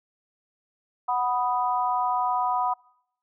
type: chord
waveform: sine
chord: B major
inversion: second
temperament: equal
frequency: 740 / 987.8 / 1244.5 Hz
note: F#5 / B5 / D#6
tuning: 0 / 0 / 0 cents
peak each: -26 / -25 / -30 dBFS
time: 1.08-2.74 s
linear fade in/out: 10 ms
effects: noise-tail reverb RT60 0.8 s tail -26 dB re dry